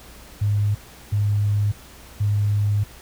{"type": "tone bursts at uneven times", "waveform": "sine", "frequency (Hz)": 103.2, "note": "G#2", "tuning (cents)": -10, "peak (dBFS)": -17, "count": 3, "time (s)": [[0.41, 0.75], [1.12, 1.72], [2.2, 2.84]], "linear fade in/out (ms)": 10, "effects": ["added 60 Hz sine -47 dBFS peak until 3.01 s", "pink hiss -45 dBFS RMS until 3.01 s"]}